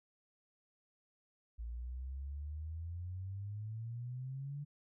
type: exponential sweep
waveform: sine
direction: up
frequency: 56.2 to 146.83 Hz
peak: -40 dBFS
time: 1.58-4.65 s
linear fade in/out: 20 ms
effects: none